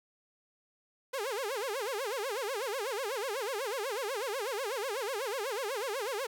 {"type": "tone with vibrato", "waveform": "sawtooth", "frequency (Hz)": 470.4, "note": "A#4", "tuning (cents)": 16, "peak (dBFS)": -29, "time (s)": [1.13, 6.27], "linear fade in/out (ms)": 10, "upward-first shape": "sine", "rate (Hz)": 8.1, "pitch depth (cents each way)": 290, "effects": []}